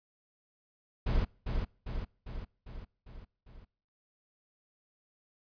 brown noise with echo, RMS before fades -28 dBFS, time 1.06-1.25 s, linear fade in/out 10 ms, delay 400 ms, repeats 6, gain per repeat -4 dB, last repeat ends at 3.65 s, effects noise-tail reverb RT60 0.6 s tail -26 dB re dry + resampled to 11025 Hz

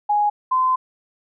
sine tone pair in turn, 830.6 / 1028.5 Hz, G#5 / C6, 0 / -30 cents, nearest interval major third, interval 370 cents, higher second, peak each -15 dBFS, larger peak neither, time 0.09-0.3 / 0.51-0.76 s, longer second, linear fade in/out 10 ms, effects none

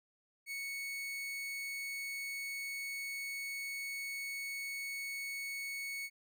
40% pulse tone, 2217 Hz, C#7, in tune, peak -38 dBFS, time 0.46-6.1 s, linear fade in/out 50 ms, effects none

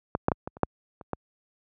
clicks, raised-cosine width 1 ms, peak -11 / -6 / -9 / -19 / -29 / -6 / -28 / -14 dBFS, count 8, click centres 0.151 / 0.284 / 0.318 / 0.475 / 0.569 / 0.633 / 1.012 / 1.133 s, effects high-pass 60 Hz 12 dB/octave

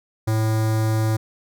square tone with notch filter, 110 Hz, A2, in tune, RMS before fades -20 dBFS, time 0.27-1.17 s, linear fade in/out 10 ms, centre 2800 Hz, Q 1.2, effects none

